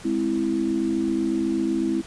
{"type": "chord", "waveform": "sine", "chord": "Ab augmented", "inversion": "none", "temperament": "equal", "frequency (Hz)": [207.7, 261.6, 329.6], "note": ["Ab3", "C4", "E4"], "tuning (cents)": [0, 0, 0], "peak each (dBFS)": [-28, -26, -23], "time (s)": [0.04, 2.02], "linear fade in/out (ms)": 20, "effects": ["pink hiss -43 dBFS RMS until 2.06 s", "resampled to 22050 Hz"]}